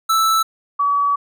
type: tone pair in turn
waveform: square / sine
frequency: 1318.5 / 1139.6 Hz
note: E6 / C#6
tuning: 0 / +48 cents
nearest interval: minor third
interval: 252 cents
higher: first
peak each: -14 dBFS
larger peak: neither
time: 0.09-0.43 / 0.79-1.16 s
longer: second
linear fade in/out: 10 ms
effects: none